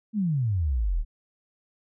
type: exponential sweep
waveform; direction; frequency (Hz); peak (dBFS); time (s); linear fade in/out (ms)
sine; down; 226.6 to 34.61; -22; 0.13-1.05; 50
effects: none

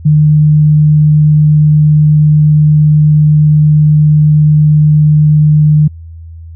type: tone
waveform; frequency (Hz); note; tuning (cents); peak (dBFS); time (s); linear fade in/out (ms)
sine; 151.4; D#3; -47; -3; 0.05-5.88; 10
effects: added 82 Hz sine -26 dBFS peak until 6.55 s

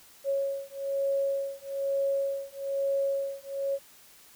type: beating tone pair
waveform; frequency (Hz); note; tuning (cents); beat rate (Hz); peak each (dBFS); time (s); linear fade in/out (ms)
sine; 551 / 552.1; C#5 / C#5; -11 / -7; 1.1; -30; 0.24-3.79; 50
effects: white hiss -55 dBFS RMS until 4.35 s

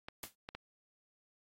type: clicks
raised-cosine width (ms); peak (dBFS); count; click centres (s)
0.3; -27; 4; 0.085 / 0.238 / 0.489 / 0.55
type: noise with exponential decay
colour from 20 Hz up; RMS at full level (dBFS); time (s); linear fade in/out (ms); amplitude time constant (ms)
white; -40; 0.23-0.35; 2; 24
effects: AAC 48 kbps

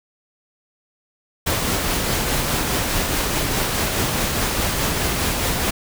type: noise with tremolo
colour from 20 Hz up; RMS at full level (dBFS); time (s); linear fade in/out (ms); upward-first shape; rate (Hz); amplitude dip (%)
pink; -20; 1.46-5.71; 10; triangle; 4.8; 30
effects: none

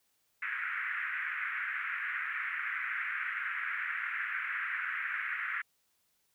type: band-pass noise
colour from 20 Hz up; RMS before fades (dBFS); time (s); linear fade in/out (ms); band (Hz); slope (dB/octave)
pink; -36; 0.42-5.62; 5; 1400 to 2200; 48
effects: white hiss -75 dBFS RMS until 6.34 s

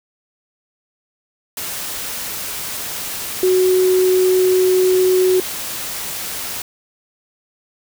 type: tone in noise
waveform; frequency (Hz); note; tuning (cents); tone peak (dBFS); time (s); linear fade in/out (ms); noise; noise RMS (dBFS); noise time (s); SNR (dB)
sine; 370; F#4; 0; -11; 3.43-5.4; 2; white; -26; 1.57-6.62; +12
effects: none

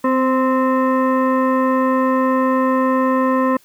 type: tone with frequency modulation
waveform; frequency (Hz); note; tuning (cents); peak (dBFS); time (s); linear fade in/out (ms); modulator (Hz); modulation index
sine; 259.1; C4; -17; -13; 0.04-3.57; 5; 782; 1.2
effects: white hiss -53 dBFS RMS until 3.64 s

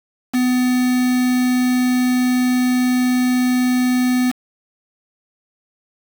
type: tone with quantisation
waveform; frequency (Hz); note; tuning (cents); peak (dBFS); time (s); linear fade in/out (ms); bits
triangle; 250.9; B3; +28; -12; 0.33-4.32; 20; 4
effects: none

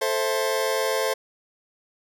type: chord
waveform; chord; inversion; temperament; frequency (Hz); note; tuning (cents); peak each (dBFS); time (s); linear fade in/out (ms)
sawtooth; A minor; none; just; 440 / 528 / 660; A4 / C5 / E5; 0 / +16 / +2; -22 / -21 / -25; 0.01-1.14; 10
effects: none

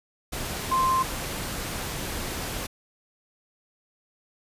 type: tone in noise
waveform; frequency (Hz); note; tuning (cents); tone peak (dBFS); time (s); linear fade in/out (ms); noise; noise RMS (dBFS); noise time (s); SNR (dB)
sine; 1046.5; C6; 0; -20; 0.71-1.03; 10; pink; -32; 0.32-2.67; +9
effects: resampled to 32000 Hz

